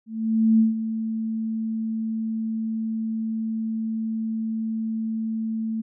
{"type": "tone with ADSR envelope", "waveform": "sine", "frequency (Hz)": 222.3, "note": "A3", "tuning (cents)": 18, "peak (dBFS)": -13, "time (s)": [0.06, 5.82], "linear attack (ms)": 530, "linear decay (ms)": 150, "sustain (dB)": -11, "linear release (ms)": 16, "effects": []}